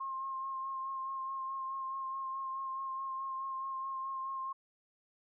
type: tone with vibrato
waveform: sine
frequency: 1067 Hz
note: C6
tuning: 34 cents sharp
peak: -36 dBFS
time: 0-4.53 s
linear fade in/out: 10 ms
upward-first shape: sine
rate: 4.7 Hz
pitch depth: 20 cents each way
effects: none